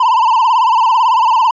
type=tone with vibrato; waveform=triangle; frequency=952 Hz; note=A#5; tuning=36 cents sharp; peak=-6 dBFS; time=0-1.51 s; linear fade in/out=5 ms; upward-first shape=sine; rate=18 Hz; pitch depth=140 cents each way; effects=resampled to 16000 Hz